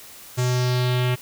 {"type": "tone with low-pass filter sweep", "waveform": "square", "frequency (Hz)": 125, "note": "B2", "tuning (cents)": 21, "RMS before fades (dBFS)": -21, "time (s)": [0.37, 1.16], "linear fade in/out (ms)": 20, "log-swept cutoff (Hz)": [7500, 2700], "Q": 2.6, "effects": ["white hiss -43 dBFS RMS until 1.21 s"]}